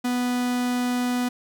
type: tone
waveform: 45% pulse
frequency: 246.9 Hz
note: B3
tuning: in tune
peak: -22 dBFS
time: 0.04-1.29 s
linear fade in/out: 10 ms
effects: none